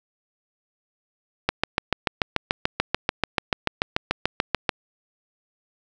click train, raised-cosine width 0.3 ms, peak -3 dBFS, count 23, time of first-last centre 1.49-4.692 s, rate 6.87 Hz, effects none

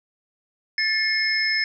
sine tone cluster, 1757 / 2156 / 5190 Hz, A6 / C#7 / E8, -3 / -49 / -28 cents, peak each -24 dBFS, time 0.78-1.64 s, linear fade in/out 2 ms, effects none

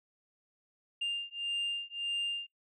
sine beating tone pair, 2800 / 2801.7 Hz, F7 / F7, +4 / +5 cents, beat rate 1.7 Hz, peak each -34 / -34 dBFS, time 1.01-2.47 s, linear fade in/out 10 ms, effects noise-tail reverb RT60 0.1 s tail -22 dB re dry + tanh soft clip ceiling -29 dBFS

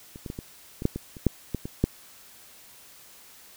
clicks, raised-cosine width 3 ms, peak -28 / -22 / -20 / -21 / -20 / -8 / -18 / -28 / -6 / -14 / -20 / -7 dBFS, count 12, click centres 0.159 / 0.262 / 0.301 / 0.389 / 0.821 / 0.854 / 0.96 / 1.168 / 1.267 / 1.547 / 1.655 / 1.84 s, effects white hiss -51 dBFS RMS until 3.56 s

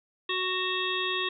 harmonic tone with a mistuned harmonic, 370 Hz, F#4, in tune, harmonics 1 / 3 / 5 / 7 / 9 / 10, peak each -34 / -34 / -34 / -34 / -34 / -34 dBFS, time 0.29-1.29 s, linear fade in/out 5 ms, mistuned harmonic 7, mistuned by +47 cents, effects none

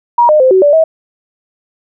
sine tone with pitch steps, 953 / 609 / 518 / 376.7 / 581 / 642 Hz, A#5 / D#5 / C5 / F#4 / D5 / E5, +38 / -37 / -17 / +31 / -19 / -46 cents, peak -4 dBFS, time 0.18-0.84 s, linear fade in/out 5 ms, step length 110 ms, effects none

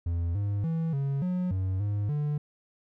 triangle tone with pitch steps, 85.1 / 101.6 / 163.5 / 138.3 / 181.2 / 94.3 / 102.8 / 147.9 Hz, F2 / G#2 / E3 / C#3 / F#3 / F#2 / G#2 / D3, -44 / -38 / -14 / -4 / -36 / +33 / -17 / +13 cents, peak -24 dBFS, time 0.06-2.38 s, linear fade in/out 5 ms, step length 290 ms, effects none

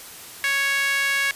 sawtooth tone with high-pass filter, 554.4 Hz, C#5, in tune, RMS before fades -22 dBFS, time 0.44-1.31 s, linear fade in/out 0 ms, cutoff 1900 Hz, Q 4.7, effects white hiss -40 dBFS RMS until 1.35 s + resampled to 32000 Hz

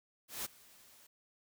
white noise with ADSR envelope, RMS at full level -38 dBFS, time 0.28-1.07 s, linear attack 170 ms, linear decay 18 ms, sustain -23 dB, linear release 8 ms, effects none

